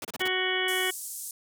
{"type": "noise bursts", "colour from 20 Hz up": "pink", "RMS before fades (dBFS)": -35, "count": 5, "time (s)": [0.02, 0.279], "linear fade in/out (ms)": 2, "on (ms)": 27, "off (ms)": 31}
{"type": "harmonic tone", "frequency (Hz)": 371.3, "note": "F#4", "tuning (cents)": 6, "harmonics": [1, 2, 3, 4, 5, 6, 8, 9], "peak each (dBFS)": [-31, -37, -39, -36, -31, -32, -32, -35], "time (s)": [0.2, 0.91], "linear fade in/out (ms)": 10}
{"type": "band-pass noise", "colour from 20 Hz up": "pink", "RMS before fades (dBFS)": -38, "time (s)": [0.68, 1.31], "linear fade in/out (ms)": 2, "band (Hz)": [7200, 13000], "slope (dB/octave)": 24}
{"effects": ["high-pass 200 Hz 12 dB/octave"]}